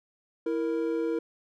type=tone pair together; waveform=triangle; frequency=329.7 / 466.2 Hz; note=E4 / A#4; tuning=0 / 0 cents; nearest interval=tritone; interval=600 cents; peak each=-27 dBFS; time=0.46-1.19 s; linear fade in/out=5 ms; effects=none